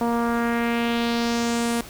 sawtooth tone with low-pass filter sweep, 234.6 Hz, A#3, 11 cents sharp, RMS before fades -23 dBFS, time 0.01-1.81 s, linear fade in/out 2 ms, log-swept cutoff 910 to 11000 Hz, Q 2, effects pink hiss -41 dBFS RMS until 1.89 s

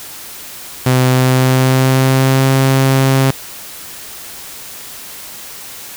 sawtooth tone with pitch glide, 128.1 to 133.85 Hz, C3 to C3, -36 to +40 cents, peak -5 dBFS, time 0.86-3.31 s, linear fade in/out 5 ms, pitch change +76 cents, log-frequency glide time 1.11-2.51 s, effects white hiss -31 dBFS RMS until 5.96 s

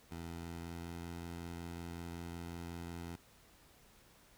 15% pulse tone with pitch glide, 84 to 85.42 Hz, E2 to F2, +33 to -38 cents, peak -37 dBFS, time 0.11-3.16 s, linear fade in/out 5 ms, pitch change +29 cents, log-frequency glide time 0.24-1.01 s, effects pink hiss -64 dBFS RMS until 4.37 s

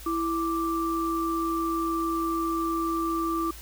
sine tone pair together, 331 / 1174 Hz, E4 / D6, +7 / -1 cents, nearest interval octave + minor seventh, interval 2192 cents, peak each -27 / -28 dBFS, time 0.06-3.51 s, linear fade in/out 5 ms, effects added 56 Hz sine -43 dBFS peak until 3.61 s + white hiss -46 dBFS RMS until 3.61 s

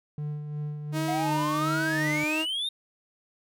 triangle tone with tremolo, 148.9 Hz, D3, 24 cents sharp, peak -27 dBFS, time 0.18-2.24 s, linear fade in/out 2 ms, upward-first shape sine, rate 2.8 Hz, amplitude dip 45%
sawtooth tone with vibrato, 311.1 Hz, D#4, in tune, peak -24 dBFS, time 0.92-2.46 s, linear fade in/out 50 ms, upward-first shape sine, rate 1.4 Hz, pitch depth 54 cents each way
triangle exponential sweep, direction up, 700 to 3729 Hz, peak -26 dBFS, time 1.08-2.69 s, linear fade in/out 5 ms
effects none

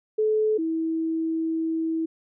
sine tone pair in turn, 431.7 / 324 Hz, A4 / E4, -33 / -30 cents, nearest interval perfect fourth, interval 497 cents, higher first, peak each -19 / -23 dBFS, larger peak first, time 0.18-0.58 / 0.58-2.06 s, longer second, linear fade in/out 10 ms, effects none

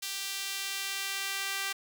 sawtooth tone with high-pass filter sweep, 392 Hz, G4, in tune, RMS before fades -35 dBFS, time 0.02-1.73 s, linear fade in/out 10 ms, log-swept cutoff 3500 to 1800 Hz, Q 0.96, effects none

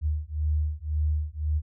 sine beating tone pair, 75.2 / 77.1 Hz, D2 / D#2, +42 / -15 cents, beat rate 1.9 Hz, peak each -27 dBFS, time 0.01-1.62 s, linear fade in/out 50 ms, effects none

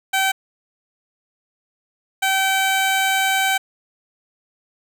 15% pulse tone pair in turn, 770 / 770 Hz, G5 / G5, -31 / -31 cents, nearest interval unison, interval 0 cents, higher neither, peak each -10 dBFS, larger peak neither, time 0.13-0.32 / 2.22-3.58 s, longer second, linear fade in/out 10 ms, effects none

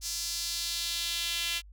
sawtooth tone with high-pass filter sweep, 340 Hz, F4, 46 cents flat, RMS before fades -33 dBFS, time 0.01-1.62 s, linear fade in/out 50 ms, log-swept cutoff 5500 to 2900 Hz, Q 2.2, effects added 50 Hz sine -48 dBFS peak until 1.72 s

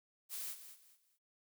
blue noise with echo, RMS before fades -43 dBFS, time 0.29-0.56 s, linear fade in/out 50 ms, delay 210 ms, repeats 3, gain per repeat -11 dB, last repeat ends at 1.19 s, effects none

